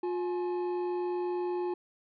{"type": "tone pair together", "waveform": "triangle", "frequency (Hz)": [356.5, 848], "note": ["F4", "G#5"], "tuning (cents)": [36, 36], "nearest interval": "octave + minor third", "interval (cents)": 1500, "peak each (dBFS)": [-28, -37], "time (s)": [0.03, 1.74], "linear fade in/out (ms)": 5, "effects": ["resampled to 11025 Hz"]}